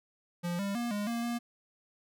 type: tone with pitch steps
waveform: square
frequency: 174 / 199.2 / 237.9 / 205.9 / 234.1 / 237.1 Hz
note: F3 / G3 / A#3 / G#3 / A#3 / A#3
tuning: -6 / +28 / +35 / -15 / +8 / +30 cents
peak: -32 dBFS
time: 0.43-1.39 s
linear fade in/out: 20 ms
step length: 160 ms
effects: none